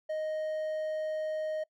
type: tone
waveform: triangle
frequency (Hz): 622.3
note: D#5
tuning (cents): 0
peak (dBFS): -29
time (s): 0.09-1.64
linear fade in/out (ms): 10
effects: noise-tail reverb RT60 0.1 s tail -23 dB re dry